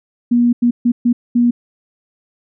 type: tone bursts at uneven times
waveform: sine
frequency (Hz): 240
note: B3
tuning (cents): -49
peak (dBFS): -9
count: 5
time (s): 0.31-0.53 / 0.62-0.71 / 0.85-0.92 / 1.05-1.13 / 1.35-1.51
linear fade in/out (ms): 10
effects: none